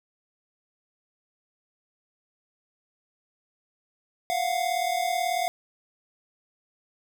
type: tone pair together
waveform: square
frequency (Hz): 690.7 / 729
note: F5 / F#5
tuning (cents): -19 / -26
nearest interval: minor second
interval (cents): 93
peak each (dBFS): -28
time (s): 4.3-5.48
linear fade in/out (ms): 0
effects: none